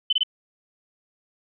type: tone bursts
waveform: sine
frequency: 3037 Hz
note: F#7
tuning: 44 cents sharp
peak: -17 dBFS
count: 3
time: 0.1-0.234 s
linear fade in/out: 5 ms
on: 28 ms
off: 25 ms
effects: none